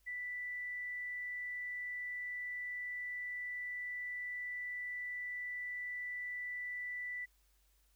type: tone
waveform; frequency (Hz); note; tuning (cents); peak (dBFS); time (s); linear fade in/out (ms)
sine; 1975.5; B6; 0; -39; 0.06-7.26; 20
effects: added 50 Hz sine -70 dBFS peak until 7.95 s + white hiss -75 dBFS RMS until 7.95 s